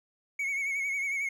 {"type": "tone with vibrato", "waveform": "triangle", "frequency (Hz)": 2217, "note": "C#7", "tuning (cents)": 0, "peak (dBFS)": -27, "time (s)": [0.39, 1.29], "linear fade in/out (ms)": 5, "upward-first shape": "triangle", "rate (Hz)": 11, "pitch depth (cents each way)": 62, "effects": []}